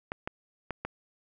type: clicks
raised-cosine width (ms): 0.5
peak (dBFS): -18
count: 4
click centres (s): 0.119 / 0.275 / 0.707 / 0.85
effects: none